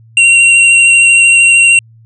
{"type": "tone with vibrato", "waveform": "square", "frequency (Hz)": 2749, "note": "F7", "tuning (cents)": -28, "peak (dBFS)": -4, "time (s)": [0.17, 1.79], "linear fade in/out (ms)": 2, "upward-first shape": "sine", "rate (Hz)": 13, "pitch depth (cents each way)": 14, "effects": ["added 113 Hz sine -38 dBFS peak until 2.05 s", "resampled to 24000 Hz"]}